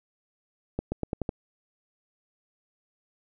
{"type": "accelerating click train", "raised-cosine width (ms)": 2, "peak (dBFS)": -15, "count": 6, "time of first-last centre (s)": [0.79, 1.292], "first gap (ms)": 130, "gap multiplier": 0.87, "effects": []}